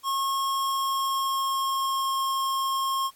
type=tone with pitch glide; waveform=square; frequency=1086 to 1075.4 Hz; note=C#6 to C6; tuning=-36 to +47 cents; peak=-25 dBFS; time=0.03-3.11 s; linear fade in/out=50 ms; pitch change=-17 cents; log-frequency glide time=0.44-2.23 s; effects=white hiss -58 dBFS RMS until 3.15 s + AAC 64 kbps